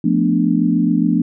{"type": "chord", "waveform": "sine", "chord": "B half-diminished seventh", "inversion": "second", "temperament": "equal with one note detuned", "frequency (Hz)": [174.61, 219.4, 246.9, 293.7], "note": ["F3", "A3", "B3", "D4"], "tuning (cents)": [0, -5, 0, 0], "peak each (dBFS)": -18, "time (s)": [0.04, 1.22], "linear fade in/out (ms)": 5, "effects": []}